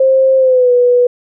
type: tone with pitch glide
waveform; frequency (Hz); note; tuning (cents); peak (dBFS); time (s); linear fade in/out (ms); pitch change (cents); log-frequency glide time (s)
sine; 529 to 490.7; C5 to B4; +19 to -11; -6; 0-1.07; 5; -130; 0.37-0.72
effects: none